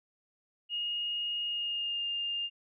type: tone with pitch glide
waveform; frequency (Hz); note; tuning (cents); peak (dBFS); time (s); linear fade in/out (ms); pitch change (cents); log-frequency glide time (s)
sine; 2860 to 2811; F7 to F7; +41 to +11; -31; 0.69-2.5; 50; -30; 1.45-2.06
effects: none